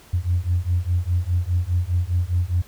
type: beating tone pair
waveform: sine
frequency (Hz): 86 / 90.9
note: F2 / F#2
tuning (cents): -26 / -30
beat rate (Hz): 4.9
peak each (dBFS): -21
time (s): 0.13-2.62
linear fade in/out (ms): 10
effects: tanh soft clip ceiling -11 dBFS + pink hiss -49 dBFS RMS until 2.67 s